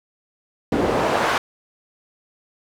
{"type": "noise with band-pass filter sweep", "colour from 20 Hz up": "pink", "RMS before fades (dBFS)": -20, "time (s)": [0.72, 1.38], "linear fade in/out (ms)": 2, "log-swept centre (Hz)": [330, 1200], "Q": 1, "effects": []}